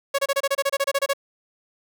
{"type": "tone bursts", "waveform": "sawtooth", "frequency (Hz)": 554.4, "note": "C#5", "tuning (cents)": 0, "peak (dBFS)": -15, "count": 14, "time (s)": [0.14, 1.135], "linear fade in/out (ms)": 10, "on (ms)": 46, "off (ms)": 27, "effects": []}